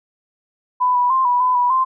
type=tone with pitch steps; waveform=sine; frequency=998 / 982 / 1049 / 979 / 1006 / 979 / 1043 Hz; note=B5 / B5 / C6 / B5 / B5 / B5 / C6; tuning=+18 / -10 / +4 / -15 / +32 / -15 / -6 cents; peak=-13 dBFS; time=0.8-1.85 s; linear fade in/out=20 ms; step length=150 ms; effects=none